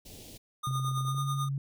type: band-stop noise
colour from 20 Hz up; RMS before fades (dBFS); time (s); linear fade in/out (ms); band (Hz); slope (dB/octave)
pink; -48; 0.05-0.38; 10; 620 to 2800; 24
type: tone with tremolo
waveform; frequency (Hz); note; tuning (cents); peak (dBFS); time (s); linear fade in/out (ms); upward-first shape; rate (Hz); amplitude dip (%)
square; 1223; D#6; -30; -32; 0.63-1.49; 10; sine; 9.2; 65
type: tone with pitch glide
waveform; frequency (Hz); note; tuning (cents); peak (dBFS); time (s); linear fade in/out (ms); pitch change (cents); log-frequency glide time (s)
sine; 131.2 to 138.04; C3 to C#3; +5 to -7; -29; 0.67-1.58; 2; +88; 1.07-1.19
type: clicks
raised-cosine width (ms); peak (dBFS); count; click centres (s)
2; -39; 12; 0.71 / 0.756 / 0.797 / 0.847 / 0.884 / 0.914 / 0.976 / 1.009 / 1.051 / 1.084 / 1.146 / 1.183
effects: none